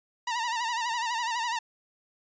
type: tone with vibrato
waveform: sawtooth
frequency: 938 Hz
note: A#5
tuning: 11 cents sharp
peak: -24 dBFS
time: 0.27-1.59 s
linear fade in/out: 5 ms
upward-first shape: sine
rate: 12 Hz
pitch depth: 86 cents each way
effects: resampled to 16000 Hz